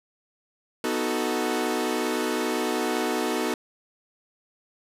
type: chord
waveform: sawtooth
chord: B dominant seventh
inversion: none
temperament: equal with one note detuned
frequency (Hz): 246.9 / 312.2 / 370 / 440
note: B3 / D#4 / F#4 / A4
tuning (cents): 0 / +6 / 0 / 0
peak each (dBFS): -26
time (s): 0.84-3.54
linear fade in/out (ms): 2
effects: resampled to 32000 Hz + 9-bit